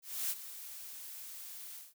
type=noise with ADSR envelope; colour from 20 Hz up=blue; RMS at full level=-34 dBFS; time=0.02-1.94 s; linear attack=280 ms; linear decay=44 ms; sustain=-13 dB; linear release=190 ms; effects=none